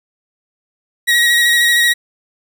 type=tone with vibrato; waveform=30% pulse; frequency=1900 Hz; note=A#6; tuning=33 cents sharp; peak=-7 dBFS; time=1.07-1.94 s; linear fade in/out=20 ms; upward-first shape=square; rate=13 Hz; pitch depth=16 cents each way; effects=none